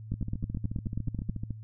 two click trains, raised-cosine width 5 ms, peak -19 / -22 dBFS, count 12 / 20, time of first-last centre 0.12-1.296 / 0.14-1.507 s, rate 9.35 / 13.9 Hz, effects noise-tail reverb RT60 0.1 s tail -26 dB re dry + added 109 Hz sine -41 dBFS peak until 1.63 s

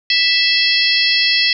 harmonic tone with a mistuned harmonic, 659.3 Hz, E5, in tune, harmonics 3 / 4 / 5 / 6 / 7 / 8, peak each -19 / -19 / -19 / -19 / -19 / -19 dBFS, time 0.1-1.53 s, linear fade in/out 2 ms, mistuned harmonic 6, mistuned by +99 cents, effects none

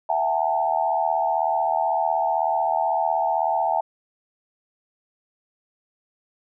sine tone cluster, 664 / 743 / 825 / 901 Hz, E5 / F#5 / G#5 / A5, +12 / +7 / -12 / +41 cents, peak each -25 dBFS, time 0.09-3.81 s, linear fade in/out 5 ms, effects none

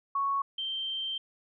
sine tone pair in turn, 1108.7 / 3136 Hz, C#6 / G7, 0 / 0 cents, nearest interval octave + tritone, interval 1800 cents, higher second, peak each -26 / -31 dBFS, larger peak first, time 0.15-0.42 / 0.58-1.18 s, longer second, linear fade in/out 5 ms, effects none

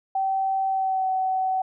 sine tone with pitch glide, 771 to 755.1 Hz, G5 to F#5, -29 to +35 cents, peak -21 dBFS, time 0.15-1.62 s, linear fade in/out 5 ms, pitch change -36 cents, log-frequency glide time 0.67-1.1 s, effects none

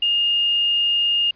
sine tone with quantisation, 2834 Hz, F7, 25 cents sharp, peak -16 dBFS, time 0.02-1.31 s, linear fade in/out 5 ms, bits 7, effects pink hiss -58 dBFS RMS until 1.35 s + resampled to 11025 Hz

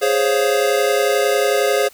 square chord, Db major seventh, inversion second, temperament equal, 415.3 / 523.3 / 554.4 / 698.5 Hz, Ab4 / C5 / Db5 / F5, 0 / 0 / 0 / 0 cents, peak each -19 / -21 / -21 / -24 dBFS, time 0.01-1.89 s, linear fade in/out 20 ms, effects white hiss -47 dBFS RMS until 1.93 s

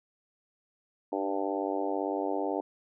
harmonic tone with a mistuned harmonic, 98 Hz, G2, in tune, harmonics 3 / 4 / 5 / 6 / 7 / 8 / 9, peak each -34 / -35 / -36 / -37 / -37 / -38 / -39 dBFS, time 1.12-2.61 s, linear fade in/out 5 ms, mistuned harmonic 3, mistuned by +20 cents, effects none

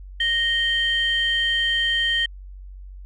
sine tone pair together, 1859 / 3135 Hz, A#6 / G7, -5 / -1 cents, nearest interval major sixth, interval 904 cents, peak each -21 / -20 dBFS, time 0.2-2.26 s, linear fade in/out 5 ms, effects tanh soft clip ceiling -12 dBFS + added 47 Hz sine -36 dBFS peak until 3.05 s

